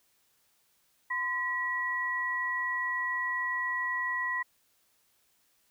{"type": "tone pair together", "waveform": "sine", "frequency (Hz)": [1022, 1929.3], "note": ["C6", "B6"], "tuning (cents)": [-41, -41], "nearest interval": "major seventh", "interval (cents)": 1100, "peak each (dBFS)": [-34, -30], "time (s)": [1.1, 4.43], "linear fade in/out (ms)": 10, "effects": ["white hiss -70 dBFS RMS until 5.7 s"]}